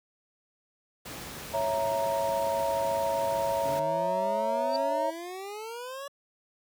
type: noise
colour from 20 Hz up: pink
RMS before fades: -40 dBFS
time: 1.05-3.8 s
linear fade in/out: 10 ms
type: chord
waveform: sine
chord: A# diminished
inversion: first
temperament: equal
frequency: 554.4 / 659.3 / 932.3 Hz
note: C#5 / E5 / A#5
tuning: 0 / 0 / 0 cents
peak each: -30 dBFS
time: 1.53-5.11 s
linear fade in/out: 20 ms
type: exponential sweep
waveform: 25% pulse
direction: up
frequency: 138.59 to 571 Hz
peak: -33 dBFS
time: 3.65-6.08 s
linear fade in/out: 5 ms
type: tone with exponential growth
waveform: sine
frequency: 4618 Hz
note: D8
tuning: 30 cents flat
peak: -28 dBFS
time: 4.68-4.76 s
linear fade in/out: 1 ms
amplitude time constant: 17 ms
effects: high-pass 80 Hz 12 dB/octave